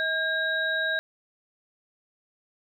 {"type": "tone cluster", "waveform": "sine", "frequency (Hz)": [640, 1615, 3830], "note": ["D#5", "G#6", "A#7"], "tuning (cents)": [49, -49, 46], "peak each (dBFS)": [-32, -25, -33], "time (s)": [0, 0.99], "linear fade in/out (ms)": 0, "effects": ["10-bit"]}